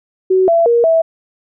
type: tone with pitch steps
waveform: sine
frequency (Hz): 375.2 / 671 / 471 / 654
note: F#4 / E5 / A#4 / E5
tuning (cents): +24 / +31 / +18 / -14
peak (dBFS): -8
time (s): 0.3-1.02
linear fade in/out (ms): 10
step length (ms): 180
effects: none